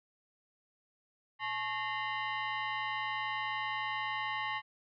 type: tone with frequency modulation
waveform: sine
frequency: 116.54 Hz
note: A#2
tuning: in tune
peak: -33 dBFS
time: 1.39-4.62 s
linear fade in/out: 50 ms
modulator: 976 Hz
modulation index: 2.5
effects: none